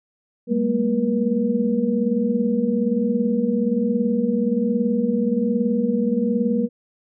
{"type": "tone cluster", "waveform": "sine", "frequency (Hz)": [196.7, 214.2, 235.4, 479.7], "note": ["G3", "A3", "A#3", "A#4"], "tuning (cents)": [6, -46, 17, 50], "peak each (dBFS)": [-25, -24, -21, -24], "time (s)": [0.47, 6.69], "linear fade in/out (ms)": 50, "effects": []}